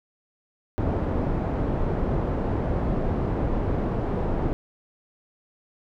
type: low-pass noise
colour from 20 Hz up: pink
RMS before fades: -25 dBFS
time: 0.78-4.53 s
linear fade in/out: 0 ms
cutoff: 690 Hz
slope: 12 dB/octave
effects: none